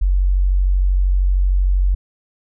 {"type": "tone", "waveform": "sine", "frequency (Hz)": 46.48, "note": "F#1", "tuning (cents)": 9, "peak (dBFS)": -12, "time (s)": [0.01, 1.95], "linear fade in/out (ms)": 10, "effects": []}